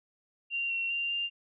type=tone with pitch steps; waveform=sine; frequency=2770 / 2731 / 2778 / 2794 Hz; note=F7 / F7 / F7 / F7; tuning=-15 / -39 / -10 / 0 cents; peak=-29 dBFS; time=0.5-1.3 s; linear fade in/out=50 ms; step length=200 ms; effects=none